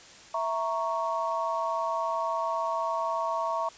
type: chord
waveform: sine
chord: A# diminished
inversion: second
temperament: equal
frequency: 659.3 / 932.3 / 1108.7 Hz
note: E5 / A#5 / C#6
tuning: 0 / 0 / 0 cents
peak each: -31 dBFS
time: 0.34-3.69 s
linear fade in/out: 5 ms
effects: white hiss -50 dBFS RMS until 3.77 s + resampled to 16000 Hz